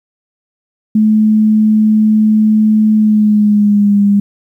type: tone with pitch glide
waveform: sine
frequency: 215.5 to 202.2 Hz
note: A3 to G#3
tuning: -36 to -46 cents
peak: -6 dBFS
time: 0.95-4.2 s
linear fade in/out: 5 ms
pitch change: -110 cents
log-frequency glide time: 2.95-4.01 s
effects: 8-bit